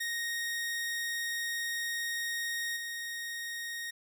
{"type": "tone with level steps", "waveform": "sawtooth", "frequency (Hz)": 1864.7, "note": "A#6", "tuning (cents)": 0, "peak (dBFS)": [-29, -33], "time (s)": [0, 3.91], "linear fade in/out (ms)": 10, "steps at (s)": 2.76, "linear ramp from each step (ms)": 10, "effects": []}